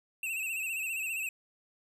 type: tone with vibrato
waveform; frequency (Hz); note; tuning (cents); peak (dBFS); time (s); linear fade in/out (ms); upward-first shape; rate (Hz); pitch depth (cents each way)
square; 2637; E7; 0; -33; 0.23-1.29; 2; sine; 15; 74
effects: none